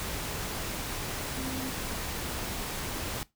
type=tone in noise; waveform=sine; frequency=261.6 Hz; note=C4; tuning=in tune; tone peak=-35 dBFS; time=1.37-1.7 s; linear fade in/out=0 ms; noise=pink; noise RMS=-35 dBFS; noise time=0-3.23 s; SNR=-3 dB; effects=noise-tail reverb RT60 0.2 s tail -20 dB re dry